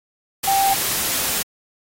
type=tone in noise; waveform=sine; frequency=784 Hz; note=G5; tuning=in tune; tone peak=-15 dBFS; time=0.47-0.74 s; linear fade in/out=10 ms; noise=white; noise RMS=-22 dBFS; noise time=0.43-1.43 s; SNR=+4 dB; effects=AAC 48 kbps